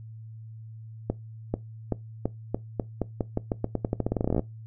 accelerating click train, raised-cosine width 2 ms, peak -12 dBFS, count 27, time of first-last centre 1.1-4.394 s, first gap 440 ms, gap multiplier 0.87, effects noise-tail reverb RT60 0.2 s tail -20 dB re dry + added 111 Hz sine -40 dBFS peak until 4.66 s

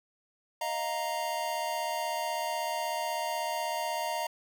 square chord, Eb suspended second, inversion none, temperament equal, 622.3 / 698.5 / 932.3 Hz, Eb5 / F5 / Bb5, 0 / 0 / 0 cents, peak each -37 / -37 / -34 dBFS, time 0.61-4.27 s, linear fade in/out 5 ms, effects none

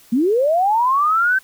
sine linear sweep, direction up, 216.9 to 1565 Hz, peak -13 dBFS, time 0.12-1.39 s, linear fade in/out 10 ms, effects white hiss -49 dBFS RMS until 1.43 s

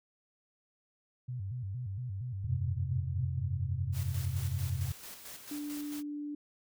sine tone with vibrato, 110 Hz, A2, in tune, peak -35 dBFS, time 1.28-3.4 s, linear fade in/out 10 ms, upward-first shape square, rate 4.3 Hz, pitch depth 220 cents each way
sine chord, F suspended second, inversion none, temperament just, 87.31 / 98.22 / 130.96 Hz, F2 / G2 / C3, 0 / +4 / +2 cents, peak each -35 dBFS, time 2.44-4.92 s, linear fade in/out 10 ms
white noise with tremolo, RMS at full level -46 dBFS, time 3.92-6.03 s, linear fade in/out 50 ms, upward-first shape square, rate 4.5 Hz, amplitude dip 45%
sine tone, 293.7 Hz, D4, in tune, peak -36 dBFS, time 5.51-6.35 s, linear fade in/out 5 ms
effects none

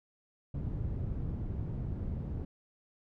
white low-pass noise, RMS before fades -36 dBFS, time 0.54-2.45 s, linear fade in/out 5 ms, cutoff 120 Hz, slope 12 dB/octave, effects none

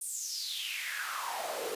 pink noise with high-pass filter sweep, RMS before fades -37 dBFS, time 0.01-1.75 s, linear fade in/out 5 ms, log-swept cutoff 9400 to 400 Hz, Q 5.6, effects resampled to 32000 Hz

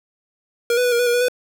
square tone with pitch steps, 473.4 / 495.5 / 490.7 / 473 / 490.2 / 477.8 / 487.9 / 497.7 Hz, A#4 / B4 / B4 / A#4 / B4 / A#4 / B4 / B4, +27 / +6 / -11 / +25 / -13 / +43 / -21 / +13 cents, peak -16 dBFS, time 0.7-1.284 s, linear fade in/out 2 ms, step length 73 ms, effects none

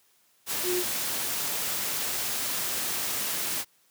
sine tone in noise, 360 Hz, F#4, 47 cents flat, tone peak -26 dBFS, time 0.63-0.84 s, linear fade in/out 50 ms, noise white, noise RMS -30 dBFS, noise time 0.46-3.65 s, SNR +1 dB, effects white hiss -65 dBFS RMS until 3.9 s + high-pass 100 Hz 12 dB/octave

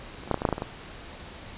clicks, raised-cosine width 1 ms, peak -28 / -26 / -9 / -10 / -27 / -15 / -6 / -11 / -10 / -18 / -15 dBFS, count 11, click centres 0.236 / 0.276 / 0.313 / 0.343 / 0.376 / 0.419 / 0.452 / 0.489 / 0.527 / 0.581 / 0.621 s, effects pink hiss -43 dBFS RMS until 1.57 s + resampled to 8000 Hz

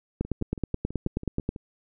two click trains, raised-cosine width 3 ms, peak -24 / -13 dBFS, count 9 / 13, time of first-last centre 0.25-1.561 / 0.21-1.491 s, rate 6.1 / 9.37 Hz, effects none

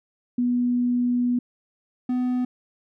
sine / triangle tone pair in turn, 244.7 / 250.1 Hz, B3 / B3, -16 / +22 cents, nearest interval unison, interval 38 cents, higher second, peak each -19 dBFS, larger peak neither, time 0.38-1.39 / 2.09-2.45 s, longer first, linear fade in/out 5 ms, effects none

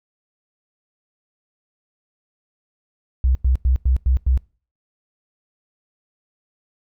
sine tone bursts, 64 Hz, C2, 38 cents flat, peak -13 dBFS, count 6, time 3.24-4.375 s, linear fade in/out 0 ms, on 110 ms, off 95 ms, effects noise-tail reverb RT60 0.4 s tail -24 dB re dry

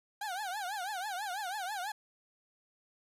30% pulse tone with vibrato, 784 Hz, G5, in tune, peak -33 dBFS, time 0.21-1.92 s, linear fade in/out 5 ms, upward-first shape triangle, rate 6.1 Hz, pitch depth 210 cents each way, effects resampled to 32000 Hz + 11-bit

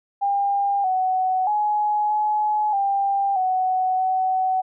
sine tone with pitch steps, 801 / 747 / 840 / 847 / 793 / 745 / 751 Hz, G5 / F#5 / G#5 / G#5 / G5 / F#5 / F#5, +37 / +16 / +19 / +34 / +20 / +12 / +26 cents, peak -18 dBFS, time 0.21-4.62 s, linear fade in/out 20 ms, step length 630 ms, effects none

